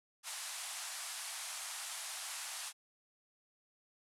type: band-pass noise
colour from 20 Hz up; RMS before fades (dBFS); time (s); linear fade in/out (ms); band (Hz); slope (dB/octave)
white; -44; 0.23-2.73; 50; 670 to 11000; 48
effects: none